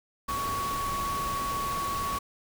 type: tone in noise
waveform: sine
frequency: 1120 Hz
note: C#6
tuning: 18 cents sharp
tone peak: -29 dBFS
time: 0.28-2.19 s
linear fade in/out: 10 ms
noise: pink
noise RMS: -36 dBFS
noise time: 0.28-2.19 s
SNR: +4 dB
effects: none